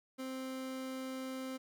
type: tone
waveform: 30% pulse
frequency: 261.6 Hz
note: C4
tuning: in tune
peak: -37 dBFS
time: 0.18-1.58 s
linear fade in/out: 20 ms
effects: none